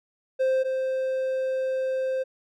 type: tone pair in turn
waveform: triangle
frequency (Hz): 523.3 / 523.3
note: C5 / C5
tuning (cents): 0 / 0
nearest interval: unison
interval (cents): 0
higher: neither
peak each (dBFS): -18 / -22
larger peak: first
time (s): 0.39-0.64 / 0.64-2.24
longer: second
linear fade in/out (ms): 20
effects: none